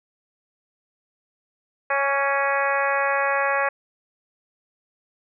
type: harmonic tone with a mistuned harmonic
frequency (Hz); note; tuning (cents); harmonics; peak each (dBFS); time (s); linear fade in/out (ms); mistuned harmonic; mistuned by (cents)
277.2; C#4; 0; 2 / 3 / 4 / 5 / 6 / 7 / 8 / 9; -25 / -27 / -26 / -30 / -26 / -29 / -33 / -33; 1.9-3.69; 5; 4; +17
effects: none